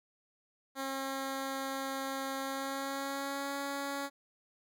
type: tone with pitch glide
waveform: 10% pulse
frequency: 269.7 to 279.5 Hz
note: C#4 to C#4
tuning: -47 to +14 cents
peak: -27 dBFS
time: 0.75-4.1 s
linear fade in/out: 50 ms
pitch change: +61 cents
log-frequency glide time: 2.43-3.56 s
effects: none